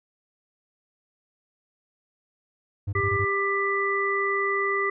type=tone bursts; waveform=triangle; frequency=99.6 Hz; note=G2; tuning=28 cents sharp; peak=-23 dBFS; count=5; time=2.87-3.25 s; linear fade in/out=10 ms; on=60 ms; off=20 ms
type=harmonic tone; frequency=396.2 Hz; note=G4; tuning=18 cents sharp; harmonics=1 / 3 / 5; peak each=-27 / -27 / -26 dBFS; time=2.95-4.9 s; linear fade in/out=5 ms
effects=none

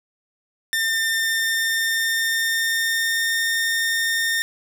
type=tone with pitch glide; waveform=sawtooth; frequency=1803 to 1823.9 Hz; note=A6 to A#6; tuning=+42 to -38 cents; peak=-16 dBFS; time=0.73-4.42 s; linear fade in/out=0 ms; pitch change=+20 cents; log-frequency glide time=1.08-3.38 s; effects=none

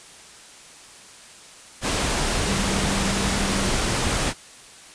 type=tone in noise; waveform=sine; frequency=196 Hz; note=G3; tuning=in tune; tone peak=-27 dBFS; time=2.43-3.7 s; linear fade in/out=50 ms; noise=pink; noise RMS=-23 dBFS; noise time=1.81-4.34 s; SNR=-7 dB; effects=white hiss -45 dBFS RMS until 4.94 s + resampled to 22050 Hz

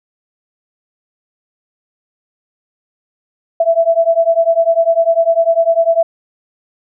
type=beating tone pair; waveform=sine; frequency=659.3 / 669.3 Hz; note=E5 / E5; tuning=0 / +26 cents; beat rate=10 Hz; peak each=-12 dBFS; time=3.6-6.03 s; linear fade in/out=5 ms; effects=none

